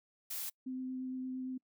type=noise; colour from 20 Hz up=blue; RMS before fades=-40 dBFS; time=0.3-0.5 s; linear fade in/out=10 ms
type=tone with vibrato; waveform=sine; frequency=257.7 Hz; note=C4; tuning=26 cents flat; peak=-37 dBFS; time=0.66-1.58 s; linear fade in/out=10 ms; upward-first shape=sine; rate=8.7 Hz; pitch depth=9 cents each way
effects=noise-tail reverb RT60 0.1 s tail -26 dB re dry